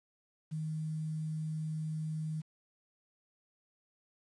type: tone with quantisation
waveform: sine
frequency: 156.4 Hz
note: D#3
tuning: 9 cents sharp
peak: -34 dBFS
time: 0.51-2.42 s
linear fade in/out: 20 ms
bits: 10
effects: resampled to 24000 Hz